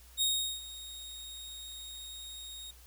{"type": "tone with ADSR envelope", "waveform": "sawtooth", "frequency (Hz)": 3736, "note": "A#7", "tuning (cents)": 3, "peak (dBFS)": -23, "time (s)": [0.17, 2.71], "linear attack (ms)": 46, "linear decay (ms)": 390, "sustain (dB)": -17, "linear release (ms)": 6, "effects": ["added 60 Hz sine -55 dBFS peak until 2.86 s", "white hiss -59 dBFS RMS until 2.86 s"]}